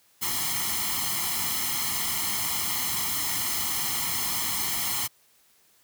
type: noise with comb filter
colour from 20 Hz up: white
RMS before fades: -28 dBFS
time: 0.21-5.08 s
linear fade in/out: 20 ms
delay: 0.96 ms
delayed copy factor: +0.8
effects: white hiss -62 dBFS RMS until 5.83 s + high-pass 60 Hz 12 dB/octave